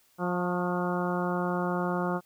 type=harmonic tone with a mistuned harmonic; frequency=177.7 Hz; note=F3; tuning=30 cents sharp; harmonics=1 / 2 / 3 / 4 / 5 / 6 / 7 / 8; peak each=-30 / -33 / -35 / -36 / -37 / -38 / -38 / -39 dBFS; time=0.18-2.21 s; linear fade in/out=50 ms; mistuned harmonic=6; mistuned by=+39 cents; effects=white hiss -65 dBFS RMS until 2.25 s